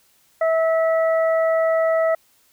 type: harmonic tone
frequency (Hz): 650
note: E5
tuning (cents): -24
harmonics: 1 / 2 / 3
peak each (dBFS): -16 / -27 / -29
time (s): 0.41-2.15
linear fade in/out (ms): 5
effects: white hiss -59 dBFS RMS until 2.52 s